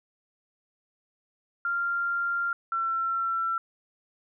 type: tone pair in turn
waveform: sine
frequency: 1390 / 1350.4 Hz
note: F6 / E6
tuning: -9 / +41 cents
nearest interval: minor second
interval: 50 cents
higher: first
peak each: -25 dBFS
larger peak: neither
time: 1.65-2.53 / 2.72-3.58 s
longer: first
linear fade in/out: 2 ms
effects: none